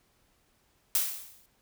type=noise with exponential decay; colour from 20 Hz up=blue; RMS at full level=-24 dBFS; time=0.95-1.46 s; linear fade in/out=1 ms; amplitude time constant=110 ms; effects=pink hiss -69 dBFS RMS until 1.61 s